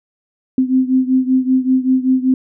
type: beating tone pair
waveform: sine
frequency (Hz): 257.4 / 262.6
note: C4 / C4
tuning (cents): -28 / +6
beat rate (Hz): 5.2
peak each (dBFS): -13 / -16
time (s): 0.58-2.34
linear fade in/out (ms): 2
effects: none